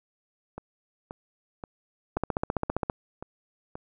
two click trains, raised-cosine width 1 ms, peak -12 / -23 dBFS, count 12 / 7, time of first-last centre 2.17-2.898 / 0.58-3.755 s, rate 15.1 / 1.89 Hz, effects none

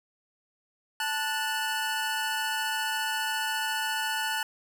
25% pulse tone pair together, 880 / 1471.5 Hz, A5 / F#6, 0 / -10 cents, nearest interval major sixth, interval 890 cents, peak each -27 dBFS, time 1-4.43 s, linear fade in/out 2 ms, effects none

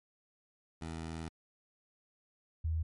15% pulse / sine tone pair in turn, 81.3 / 80.37 Hz, E2 / E2, -23 / -43 cents, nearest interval unison, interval 20 cents, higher first, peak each -33 / -30 dBFS, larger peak second, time 0.81-1.29 / 2.64-2.83 s, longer first, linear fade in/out 10 ms, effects MP3 48 kbps

